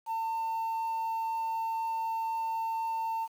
sine tone, 901 Hz, A5, 41 cents sharp, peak -27 dBFS, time 0.06-3.28 s, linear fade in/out 50 ms, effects tanh soft clip ceiling -29 dBFS + 9-bit

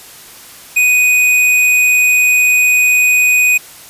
triangle tone with hard clipping, 2489 Hz, D#7, in tune, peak -9 dBFS, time 0.76-3.58 s, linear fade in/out 10 ms, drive 16 dB, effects white hiss -36 dBFS RMS until 3.89 s + resampled to 32000 Hz

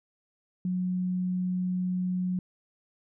sine tone, 182.3 Hz, F#3, 25 cents flat, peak -26 dBFS, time 0.65-2.39 s, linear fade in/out 2 ms, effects none

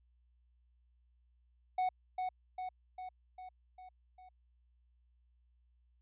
triangle tone with echo, 740 Hz, F#5, in tune, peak -28 dBFS, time 1.78-1.89 s, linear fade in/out 5 ms, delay 400 ms, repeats 6, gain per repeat -4 dB, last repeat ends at 4.29 s, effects added 60 Hz sine -67 dBFS peak until 6.01 s + resampled to 8000 Hz

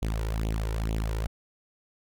sawtooth tone with flanger, 54.5 Hz, A1, 16 cents flat, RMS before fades -29 dBFS, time 0.02-1.27 s, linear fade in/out 5 ms, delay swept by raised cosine 0.29 to 2.19 ms, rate 2.2 Hz, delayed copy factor +0.75, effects none

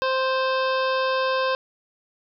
harmonic tone, 523.3 Hz, C5, in tune, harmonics 1 / 2 / 3 / 5 / 6 / 7 / 8 / 9 / 10, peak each -23 / -25 / -29 / -33 / -39 / -36 / -42 / -39 / -42 dBFS, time 0.02-1.55 s, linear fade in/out 0 ms, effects none

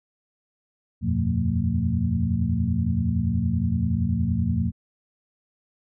sine tone cluster, 82.5 / 93.1 / 120 / 177.1 / 226.1 Hz, E2 / F#2 / B2 / F3 / A3, +2 / +11 / -49 / +24 / +47 cents, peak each -27 dBFS, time 1.01-4.72 s, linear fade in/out 50 ms, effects none

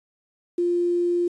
sine tone with quantisation, 349.2 Hz, F4, in tune, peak -19 dBFS, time 0.58-1.28 s, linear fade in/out 5 ms, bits 8, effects resampled to 22050 Hz

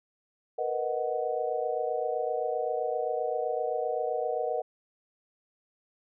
sine chord, B major seventh, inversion third, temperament equal, 466.2 / 493.9 / 622.3 / 740 Hz, A#4 / B4 / D#5 / F#5, 0 / 0 / 0 / 0 cents, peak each -33 dBFS, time 0.58-4.62 s, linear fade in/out 10 ms, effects none

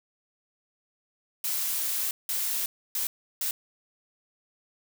blue noise bursts at uneven times, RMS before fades -29 dBFS, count 4, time 1.44-2.11 / 2.29-2.66 / 2.95-3.07 / 3.41-3.51 s, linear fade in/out 2 ms, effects none

